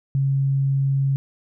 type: tone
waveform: sine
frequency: 136.8 Hz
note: C#3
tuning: 23 cents flat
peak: -17 dBFS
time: 0.15-1.16 s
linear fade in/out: 0 ms
effects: none